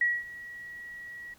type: tone with ADSR envelope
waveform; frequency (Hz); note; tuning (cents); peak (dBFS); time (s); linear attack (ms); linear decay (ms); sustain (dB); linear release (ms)
sine; 1921; B6; -48; -21; 0.01-1.34; 4; 220; -19; 5
effects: pink hiss -60 dBFS RMS until 1.38 s